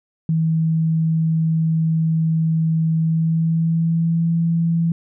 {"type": "tone with pitch glide", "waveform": "sine", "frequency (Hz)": [161.2, 166.69], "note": ["E3", "E3"], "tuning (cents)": [-38, 20], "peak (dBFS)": -15, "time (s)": [0.29, 4.92], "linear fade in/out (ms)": 2, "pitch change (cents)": 58, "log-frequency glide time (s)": [2.97, 4.31], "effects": []}